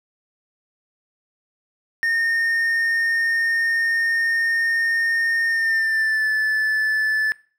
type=tone with pitch glide; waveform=triangle; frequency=1833 to 1744.2 Hz; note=A#6 to A6; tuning=-30 to -16 cents; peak=-16 dBFS; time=2.03-7.32 s; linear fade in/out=0 ms; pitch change=-86 cents; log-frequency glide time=5.47-6.28 s; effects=noise-tail reverb RT60 0.4 s tail -21 dB re dry